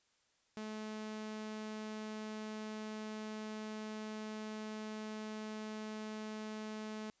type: tone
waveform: sawtooth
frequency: 215.6 Hz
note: A3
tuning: 35 cents flat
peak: -38 dBFS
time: 0.57-7.1 s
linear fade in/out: 0 ms
effects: white hiss -75 dBFS RMS until 7.2 s + resampled to 16000 Hz